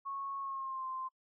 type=tone with pitch glide; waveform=sine; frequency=1100 to 1044.3 Hz; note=C#6 to C6; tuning=-14 to -4 cents; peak=-37 dBFS; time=0.05-1.09 s; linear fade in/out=20 ms; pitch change=-90 cents; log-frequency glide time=0.4-0.86 s; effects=noise-tail reverb RT60 0.1 s tail -26 dB re dry